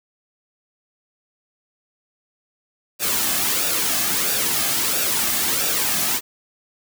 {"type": "noise with flanger", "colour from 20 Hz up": "white", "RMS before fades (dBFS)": -21, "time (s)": [2.99, 6.21], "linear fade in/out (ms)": 50, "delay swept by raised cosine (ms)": [0.95, 2.15], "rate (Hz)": 1.5, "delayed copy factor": -0.55, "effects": []}